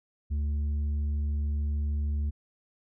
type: tone with tanh clipping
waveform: triangle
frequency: 73.42 Hz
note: D2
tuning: in tune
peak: -27 dBFS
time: 0.3-2.31 s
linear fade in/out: 20 ms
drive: 9 dB
effects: none